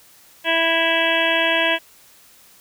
harmonic tone, 329.6 Hz, E4, in tune, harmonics 1 / 2 / 3 / 5 / 6 / 7 / 8 / 9 / 10, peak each -28 / -22 / -26 / -22 / -26 / -28 / -23 / -27 / -25 dBFS, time 0.44-1.79 s, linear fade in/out 50 ms, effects white hiss -50 dBFS RMS until 2.6 s

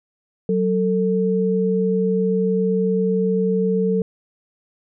sine tone pair together, 186.9 / 446.2 Hz, F#3 / A4, +18 / +24 cents, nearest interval octave + minor third, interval 1506 cents, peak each -19 dBFS, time 0.49-4.02 s, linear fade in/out 2 ms, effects none

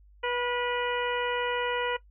harmonic tone with a mistuned harmonic, 488.6 Hz, B4, 19 cents flat, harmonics 1 / 2 / 3 / 4 / 5 / 6, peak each -30 / -33 / -35 / -36 / -37 / -38 dBFS, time 0.23-1.97 s, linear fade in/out 10 ms, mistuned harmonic 3, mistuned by -26 cents, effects noise-tail reverb RT60 0.1 s tail -18 dB re dry + added 50 Hz sine -53 dBFS peak until 2.1 s

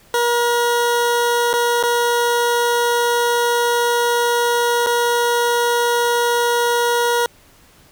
20% pulse tone with dropouts, 476.8 Hz, A#4, 39 cents sharp, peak -10 dBFS, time 0.14-7.26 s, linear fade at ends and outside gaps 1 ms, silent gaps 1.531-1.538 / 1.828-1.836 / 4.863-4.869 s, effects pink hiss -50 dBFS RMS until 7.91 s

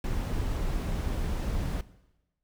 brown noise, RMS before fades -30 dBFS, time 0.04-1.81 s, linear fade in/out 2 ms, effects noise-tail reverb RT60 1.0 s tail -18 dB re dry

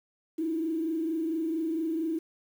sine tone with frequency modulation, 323.9 Hz, E4, 30 cents flat, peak -27 dBFS, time 0.38-2.19 s, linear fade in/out 10 ms, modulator 24.4 Hz, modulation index 0.63, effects 9-bit

